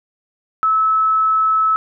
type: tone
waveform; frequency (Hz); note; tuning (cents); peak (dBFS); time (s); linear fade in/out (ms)
sine; 1300; E6; -24; -12; 0.63-1.76; 0
effects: none